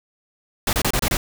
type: noise bursts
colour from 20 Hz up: pink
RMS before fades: -20 dBFS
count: 6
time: 0.67-1.17 s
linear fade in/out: 2 ms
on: 60 ms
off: 28 ms
effects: none